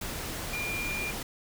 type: tone in noise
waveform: sine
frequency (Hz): 2400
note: D7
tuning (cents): +37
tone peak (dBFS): -32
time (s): 0.53-1.11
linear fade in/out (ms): 5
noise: pink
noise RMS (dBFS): -36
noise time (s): 0.01-1.23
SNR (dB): +1
effects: none